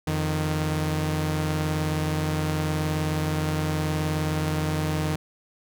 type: tone pair together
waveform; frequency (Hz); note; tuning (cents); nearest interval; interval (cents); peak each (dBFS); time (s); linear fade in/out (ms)
sawtooth; 86.73 / 154.3; F2 / D#3; -11 / -14; minor seventh; 997; -25 / -21; 0.07-5.16; 5
effects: none